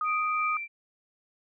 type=tone; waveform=sine; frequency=1244.5 Hz; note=D#6; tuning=in tune; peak=-26 dBFS; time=0.01-0.57 s; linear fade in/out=2 ms
type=tone with tremolo; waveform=sine; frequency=2349 Hz; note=D7; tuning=in tune; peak=-29 dBFS; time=0.04-0.68 s; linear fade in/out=50 ms; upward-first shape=sine; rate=3 Hz; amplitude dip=35%
effects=none